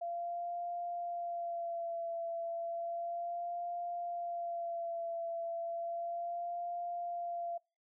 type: tone with vibrato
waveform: sine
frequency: 685 Hz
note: F5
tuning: 34 cents flat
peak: -36 dBFS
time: 0.01-7.58 s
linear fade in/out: 10 ms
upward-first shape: sine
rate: 0.33 Hz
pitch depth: 30 cents each way
effects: noise-tail reverb RT60 0.3 s tail -25 dB re dry